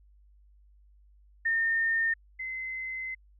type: tone pair in turn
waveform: sine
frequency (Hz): 1821 / 2055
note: A#6 / C7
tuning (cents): -41 / -32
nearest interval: major second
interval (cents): 209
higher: second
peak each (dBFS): -24 / -33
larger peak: first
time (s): 1.45-2.14 / 2.39-3.15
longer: second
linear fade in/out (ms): 10
effects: added 50 Hz sine -56 dBFS peak until 3.39 s